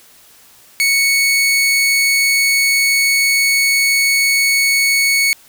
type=tone; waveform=sawtooth; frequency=2217 Hz; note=C#7; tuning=in tune; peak=-8 dBFS; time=0.8-5.33 s; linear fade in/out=0 ms; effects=white hiss -46 dBFS RMS until 5.48 s